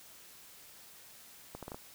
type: accelerating click train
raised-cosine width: 1 ms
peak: -28 dBFS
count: 5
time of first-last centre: 1.55-1.745 s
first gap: 77 ms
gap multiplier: 0.7
effects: white hiss -55 dBFS RMS until 1.94 s